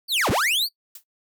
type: linear two-way sweep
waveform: 45% pulse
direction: down then up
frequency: 4725 to 51.91 to 4725 Hz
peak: -19 dBFS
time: 0.08-0.69 s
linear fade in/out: 50 ms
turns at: 0.3 s
type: noise with exponential decay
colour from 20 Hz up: blue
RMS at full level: -34 dBFS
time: 0.95-1.04 s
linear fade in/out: 5 ms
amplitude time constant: 19 ms
effects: noise-tail reverb RT60 0.1 s tail -22 dB re dry